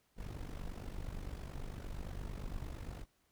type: noise with amplitude modulation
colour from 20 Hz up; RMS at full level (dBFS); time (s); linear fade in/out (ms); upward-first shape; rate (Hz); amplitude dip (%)
brown; -40; 0.16-3.06; 50; sine; 48.8; 75
effects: pink hiss -75 dBFS RMS until 3.31 s